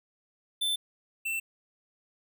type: tone pair in turn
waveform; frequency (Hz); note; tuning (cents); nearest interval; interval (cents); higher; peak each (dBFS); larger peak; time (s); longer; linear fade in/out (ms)
square; 3536 / 2681; A7 / E7; +8 / +29; perfect fourth; 479; first; -27 / -30; first; 0.61-0.76 / 1.25-1.4; neither; 10
effects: none